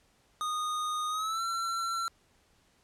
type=tone with pitch glide; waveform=square; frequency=1234 to 1353.5 Hz; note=D#6 to E6; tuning=-15 to +45 cents; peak=-31 dBFS; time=0.41-2.08 s; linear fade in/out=0 ms; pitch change=+160 cents; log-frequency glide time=1.09-1.43 s; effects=pink hiss -67 dBFS RMS until 2.83 s + low-pass 10000 Hz 12 dB/octave